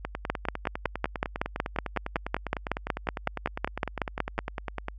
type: two click trains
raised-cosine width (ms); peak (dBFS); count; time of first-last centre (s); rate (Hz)
0.5; -10 / -16; 23 / 49; 0.3-4.389 / 0.05-4.884; 5.38 / 9.93
effects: added 50 Hz sine -41 dBFS peak until 4.98 s